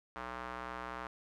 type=tone with band-pass filter; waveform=square; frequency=61.74 Hz; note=B1; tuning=in tune; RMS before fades=-43 dBFS; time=0.16-1.07 s; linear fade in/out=0 ms; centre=1200 Hz; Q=1.8; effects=none